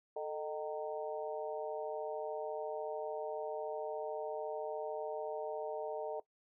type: harmonic tone with a mistuned harmonic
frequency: 153.8 Hz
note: D#3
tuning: 20 cents flat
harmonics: 3 / 4 / 5 / 6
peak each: -40 / -41 / -45 / -48 dBFS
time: 0.16-6.2 s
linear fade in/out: 5 ms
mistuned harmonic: 3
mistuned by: -75 cents
effects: noise-tail reverb RT60 0.1 s tail -18 dB re dry